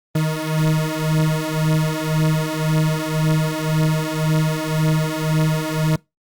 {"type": "beating tone pair", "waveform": "40% pulse", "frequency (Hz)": [155.56, 157.46], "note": ["D#3", "D#3"], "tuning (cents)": [0, 21], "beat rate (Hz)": 1.9, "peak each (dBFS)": -19, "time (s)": [0.15, 5.96], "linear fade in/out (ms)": 5, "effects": ["noise-tail reverb RT60 0.2 s tail -23 dB re dry", "Opus 24 kbps"]}